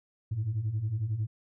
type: beating tone pair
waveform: sine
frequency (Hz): 101 / 112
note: G#2 / A2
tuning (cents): -48 / +31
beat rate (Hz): 11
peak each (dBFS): -33 / -28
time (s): 0.31-1.27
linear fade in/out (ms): 10
effects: tanh soft clip ceiling -24 dBFS